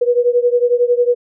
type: beating tone pair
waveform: sine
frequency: 481.6 / 492.6 Hz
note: B4 / B4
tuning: -44 / -5 cents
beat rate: 11 Hz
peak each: -13 / -15 dBFS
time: 0.01-1.15 s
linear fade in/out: 10 ms
effects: none